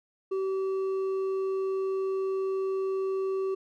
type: tone with hard clipping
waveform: sine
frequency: 383.6 Hz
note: G4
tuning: 37 cents flat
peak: -28 dBFS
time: 0.31-3.55 s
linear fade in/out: 10 ms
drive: 4 dB
effects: none